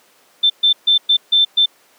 sine tone bursts at uneven times, 3552 Hz, A7, 16 cents sharp, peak -9 dBFS, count 6, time 0.43-0.5 / 0.63-0.73 / 0.87-0.98 / 1.09-1.17 / 1.32-1.45 / 1.57-1.66 s, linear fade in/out 10 ms, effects pink hiss -52 dBFS RMS until 1.98 s + high-pass 400 Hz 12 dB/octave

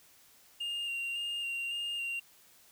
triangle tone with vibrato, 2794 Hz, F7, in tune, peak -32 dBFS, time 0.6-2.2 s, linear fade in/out 10 ms, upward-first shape square, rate 1.8 Hz, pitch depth 18 cents each way, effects white hiss -61 dBFS RMS until 2.71 s

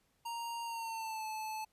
square tone with pitch glide, 932.3 to 869.9 Hz, A#5 to A5, 0 to -20 cents, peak -39 dBFS, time 0.25-1.65 s, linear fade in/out 10 ms, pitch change -120 cents, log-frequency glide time 0.64-1.26 s, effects pink hiss -75 dBFS RMS until 1.72 s + resampled to 32000 Hz

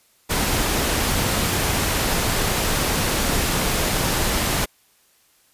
pink noise, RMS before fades -21 dBFS, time 0.29-4.66 s, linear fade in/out 20 ms, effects white hiss -59 dBFS RMS until 5.53 s + resampled to 32000 Hz

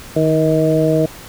harmonic tone with a mistuned harmonic, 158.1 Hz, D#3, 28 cents sharp, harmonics 1 / 2 / 3 / 4, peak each -17 / -17 / -17 / -17 dBFS, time 0.16-1.06 s, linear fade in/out 5 ms, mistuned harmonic 1, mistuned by -30 cents, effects pink hiss -36 dBFS RMS until 1.28 s

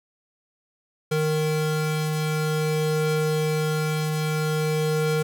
square tone pair together, 154.7 / 463.6 Hz, D#3 / A#4, -10 / -10 cents, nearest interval octave + perfect fifth, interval 1900 cents, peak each -24 / -27 dBFS, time 1.11-5.23 s, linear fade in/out 10 ms, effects none

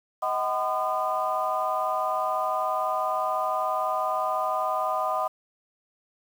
sine tone cluster, 632 / 752 / 1015 / 1221 Hz, D#5 / F#5 / B5 / D#6, +27 / +28 / +47 / -33 cents, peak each -29 dBFS, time 0.22-5.28 s, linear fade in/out 10 ms, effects tanh soft clip ceiling -14 dBFS + 8-bit

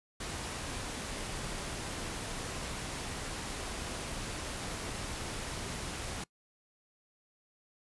pink noise, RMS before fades -39 dBFS, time 0.2-6.24 s, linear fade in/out 5 ms, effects noise-tail reverb RT60 0.1 s tail -23 dB re dry + resampled to 24000 Hz

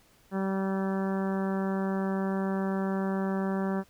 harmonic tone, 192.8 Hz, G3, 28 cents flat, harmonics 1 / 2 / 3 / 4 / 5 / 6 / 7 / 8 / 9, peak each -28 / -34 / -38 / -40 / -42 / -44 / -45 / -46 / -47 dBFS, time 0.31-3.84 s, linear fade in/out 50 ms, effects pink hiss -62 dBFS RMS until 3.89 s

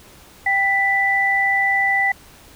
sine tone pair together, 785.8 / 1980 Hz, G5 / B6, +4 / +4 cents, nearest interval octave + major third, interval 1600 cents, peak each -21 / -16 dBFS, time 0.46-2.12 s, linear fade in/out 5 ms, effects pink hiss -46 dBFS RMS until 2.55 s

